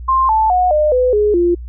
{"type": "tone with pitch steps", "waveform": "sine", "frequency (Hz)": [1054, 876.1, 728.3, 605.4, 503.2, 418.3, 347.7], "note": ["C6", "A5", "F#5", "D#5", "B4", "G#4", "F4"], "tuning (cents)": [12, -8, -28, -48, 32, 12, -8], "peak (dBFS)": -10, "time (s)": [0.08, 1.55], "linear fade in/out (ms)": 10, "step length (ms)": 210, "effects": ["added 60 Hz sine -26 dBFS peak until 1.68 s"]}